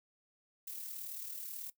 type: noise with amplitude modulation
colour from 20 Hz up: violet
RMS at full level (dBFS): -42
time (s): 0.67-1.7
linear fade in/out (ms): 5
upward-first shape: sine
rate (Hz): 38.3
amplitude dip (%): 45
effects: noise-tail reverb RT60 0.1 s tail -17 dB re dry